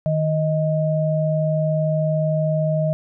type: tone pair together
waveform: sine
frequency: 155.56 / 626.9 Hz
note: D#3 / D#5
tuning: 0 / +13 cents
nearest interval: 2 octaves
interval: 2413 cents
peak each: -19 / -21 dBFS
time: 0.06-2.93 s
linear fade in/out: 0 ms
effects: none